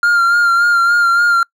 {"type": "tone with vibrato", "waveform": "triangle", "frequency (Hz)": 1396.9, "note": "F6", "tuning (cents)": 0, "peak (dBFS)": -7, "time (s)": [0.03, 1.43], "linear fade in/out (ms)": 2, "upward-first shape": "sine", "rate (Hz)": 3.5, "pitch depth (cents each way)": 30, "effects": ["noise-tail reverb RT60 0.1 s tail -26 dB re dry"]}